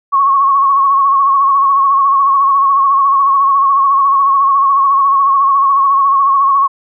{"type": "tone with vibrato", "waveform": "sine", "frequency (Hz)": 1100, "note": "C#6", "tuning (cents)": -14, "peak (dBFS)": -7, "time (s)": [0.12, 6.68], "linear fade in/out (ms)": 20, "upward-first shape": "sine", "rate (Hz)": 14, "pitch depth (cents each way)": 47, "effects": []}